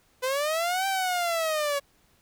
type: linear two-way sweep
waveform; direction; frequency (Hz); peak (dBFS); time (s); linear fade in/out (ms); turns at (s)
sawtooth; up then down; 500 to 784 to 557; -21; 0.22-1.8; 20; 0.87
effects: pink hiss -64 dBFS RMS until 2.21 s